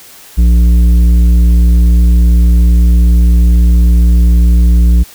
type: tone with tanh clipping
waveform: sine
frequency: 58.8 Hz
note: A#1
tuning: 16 cents sharp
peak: -5 dBFS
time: 0.37-5.04 s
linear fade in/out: 20 ms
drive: 9 dB
effects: white hiss -36 dBFS RMS until 5.14 s